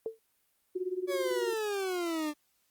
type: tone with exponential decay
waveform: sine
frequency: 447 Hz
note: A4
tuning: 27 cents sharp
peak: -28 dBFS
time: 0.06-0.19 s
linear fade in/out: 1 ms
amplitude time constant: 27 ms
type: tone with tremolo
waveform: sine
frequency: 367.2 Hz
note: F#4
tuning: 13 cents flat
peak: -28 dBFS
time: 0.75-1.54 s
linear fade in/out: 10 ms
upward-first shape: sine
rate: 18 Hz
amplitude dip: 85%
type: exponential sweep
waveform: 40% pulse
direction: down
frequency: 572 to 293.7 Hz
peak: -30 dBFS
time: 1.07-2.34 s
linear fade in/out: 50 ms
effects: white hiss -73 dBFS RMS until 2.7 s + Opus 32 kbps